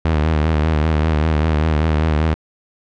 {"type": "tone with vibrato", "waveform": "sawtooth", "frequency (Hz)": 77.78, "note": "D#2", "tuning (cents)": 0, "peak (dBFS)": -10, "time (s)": [0.05, 2.34], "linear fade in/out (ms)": 0, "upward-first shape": "sine", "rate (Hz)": 5.1, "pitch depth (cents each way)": 67, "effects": ["low-pass 3000 Hz 12 dB/octave"]}